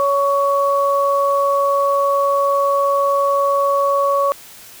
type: tone pair together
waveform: sine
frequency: 560 / 1120 Hz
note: C#5 / C#6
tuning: +18 / +18 cents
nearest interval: octave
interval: 1200 cents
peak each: -16 dBFS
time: 0-4.32 s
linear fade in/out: 0 ms
effects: white hiss -40 dBFS RMS until 4.8 s